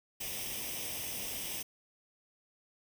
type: noise with comb filter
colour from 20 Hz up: white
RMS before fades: -39 dBFS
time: 0.2-1.63 s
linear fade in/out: 10 ms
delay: 0.35 ms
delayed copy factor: +0.7
effects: none